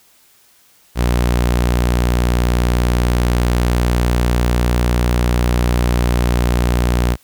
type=tone; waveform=sawtooth; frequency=60.2 Hz; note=B1; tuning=44 cents flat; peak=-9 dBFS; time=0.95-7.17 s; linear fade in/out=50 ms; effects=white hiss -52 dBFS RMS until 7.23 s